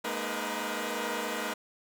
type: tone cluster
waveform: 10% pulse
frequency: 211 / 237 / 309.1 / 474.9 / 505 Hz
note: G#3 / A#3 / D#4 / A#4 / B4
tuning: +28 / +29 / -11 / +32 / +39 cents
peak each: -30 dBFS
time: 0.04-1.54 s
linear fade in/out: 10 ms
effects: none